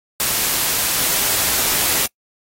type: noise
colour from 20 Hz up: white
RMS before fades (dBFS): -18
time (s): 0.2-2.06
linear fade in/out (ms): 0
effects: noise-tail reverb RT60 0.1 s tail -25 dB re dry + AAC 48 kbps